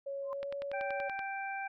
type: tone with pitch glide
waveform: sine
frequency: 554.4 to 562.5 Hz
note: C#5 to C#5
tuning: 0 to +25 cents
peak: -36 dBFS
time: 0.06-1.09 s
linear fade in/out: 10 ms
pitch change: +25 cents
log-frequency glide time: 0.25-0.55 s
type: tone with exponential growth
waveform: sine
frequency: 1046 Hz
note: C6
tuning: 1 cent flat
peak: -36 dBFS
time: 0.22-0.33 s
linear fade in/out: 0 ms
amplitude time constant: 23 ms
type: click train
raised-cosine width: 0.3 ms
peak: -28 dBFS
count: 9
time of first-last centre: 0.43-1.192 s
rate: 10.5 Hz
type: harmonic tone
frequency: 784 Hz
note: G5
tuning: in tune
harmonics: 1 / 2 / 3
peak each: -38 / -41 / -43 dBFS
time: 0.73-1.68 s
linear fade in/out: 10 ms
effects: none